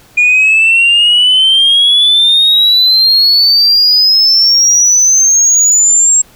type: exponential sweep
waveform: sine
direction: up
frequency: 2429 to 7600 Hz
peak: -3 dBFS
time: 0.17-6.22 s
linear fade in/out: 10 ms
effects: tanh soft clip ceiling -2 dBFS + pink hiss -43 dBFS RMS until 6.35 s